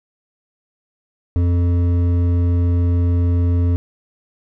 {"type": "tone with hard clipping", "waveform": "triangle", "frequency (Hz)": 87.31, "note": "F2", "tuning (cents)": 0, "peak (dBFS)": -15, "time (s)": [1.36, 3.76], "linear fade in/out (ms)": 0, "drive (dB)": 13, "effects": []}